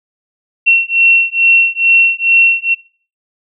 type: beating tone pair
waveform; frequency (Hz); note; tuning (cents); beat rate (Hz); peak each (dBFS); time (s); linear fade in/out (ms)
sine; 2719 / 2721.3; F7 / F7; -47 / -46; 2.3; -10; 0.66-2.75; 20
effects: noise-tail reverb RT60 0.4 s tail -18 dB re dry